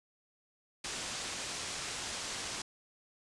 white low-pass noise, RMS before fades -40 dBFS, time 0.84-2.62 s, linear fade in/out 5 ms, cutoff 7900 Hz, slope 24 dB/octave, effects resampled to 24000 Hz

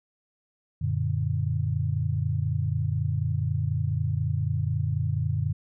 sine chord, Gb augmented, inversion none, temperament equal, 92.5 / 116.54 / 146.83 Hz, Gb2 / Bb2 / D3, 0 / 0 / 0 cents, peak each -28 dBFS, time 0.81-5.53 s, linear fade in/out 10 ms, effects none

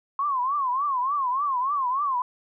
sine tone with vibrato, 1074 Hz, C6, 45 cents sharp, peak -22 dBFS, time 0.19-2.22 s, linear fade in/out 2 ms, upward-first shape triangle, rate 3.4 Hz, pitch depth 190 cents each way, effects none

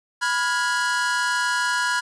45% pulse chord, F diminished, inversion second, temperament equal with one note detuned, 987.8 / 1420.5 / 1661.2 Hz, Cb6 / F6 / Ab6, 0 / +29 / 0 cents, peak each -25 dBFS, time 0.21-2.01 s, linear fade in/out 20 ms, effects resampled to 22050 Hz

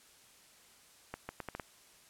accelerating click train, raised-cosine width 0.5 ms, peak -24 dBFS, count 6, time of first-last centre 1.14-1.598 s, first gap 150 ms, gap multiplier 0.75, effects white hiss -61 dBFS RMS until 2.09 s + low-pass 11000 Hz 12 dB/octave

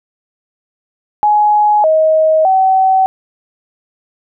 sine tone with pitch steps, 839 / 631 / 761 Hz, G#5 / D#5 / F#5, +17 / +24 / +48 cents, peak -7 dBFS, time 1.23-3.06 s, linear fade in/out 0 ms, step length 610 ms, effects none

